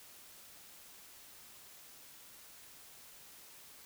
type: silence
effects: white hiss -56 dBFS RMS until 3.85 s